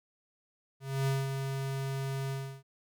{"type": "tone with ADSR envelope", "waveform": "square", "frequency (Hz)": 135.6, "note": "C#3", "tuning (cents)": -38, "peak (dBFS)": -27, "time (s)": [0.8, 2.63], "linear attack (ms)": 270, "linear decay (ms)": 200, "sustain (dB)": -6, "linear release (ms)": 320, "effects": []}